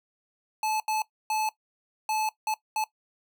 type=tone bursts at uneven times; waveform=square; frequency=866 Hz; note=A5; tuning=28 cents flat; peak=-26 dBFS; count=6; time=0.63-0.8 / 0.88-1.02 / 1.3-1.49 / 2.09-2.29 / 2.47-2.54 / 2.76-2.84 s; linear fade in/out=2 ms; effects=noise-tail reverb RT60 0.1 s tail -18 dB re dry